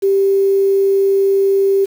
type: tone with quantisation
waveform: sine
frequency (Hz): 392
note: G4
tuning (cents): 0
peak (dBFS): -10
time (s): 0.02-1.86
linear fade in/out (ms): 20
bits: 6
effects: none